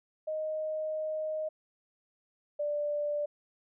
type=tone pair in turn; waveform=sine; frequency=622.3 / 588.6 Hz; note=D#5 / D5; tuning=0 / +4 cents; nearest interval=minor second; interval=96 cents; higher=first; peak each=-31 / -29 dBFS; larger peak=second; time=0.27-1.49 / 2.59-3.26 s; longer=first; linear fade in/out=10 ms; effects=none